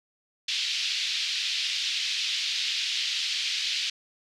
pink band-pass noise, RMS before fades -29 dBFS, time 0.48-3.9 s, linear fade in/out 5 ms, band 2800 to 4800 Hz, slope 24 dB/octave, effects none

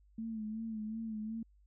sine tone with vibrato, 220 Hz, A3, in tune, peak -37 dBFS, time 0.18-1.43 s, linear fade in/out 5 ms, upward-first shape sine, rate 2.7 Hz, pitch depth 52 cents each way, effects added 50 Hz sine -62 dBFS peak until 1.66 s

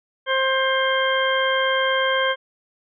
harmonic tone, 529 Hz, C5, 19 cents sharp, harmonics 1 / 2 / 3 / 4 / 6, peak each -22 / -24 / -23 / -28 / -26 dBFS, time 0.26-2.36 s, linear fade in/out 50 ms, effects none

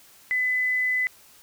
sine tone, 2008 Hz, B6, 28 cents sharp, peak -21 dBFS, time 0.31-1.07 s, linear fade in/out 0 ms, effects white hiss -53 dBFS RMS until 1.42 s

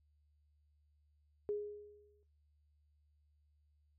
sine tone with exponential decay, 414.9 Hz, G#4, 2 cents flat, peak -33 dBFS, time 1.49-2.23 s, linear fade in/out 0 ms, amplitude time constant 160 ms, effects noise-tail reverb RT60 0.4 s tail -19 dB re dry + added 74 Hz sine -70 dBFS peak until 3.98 s

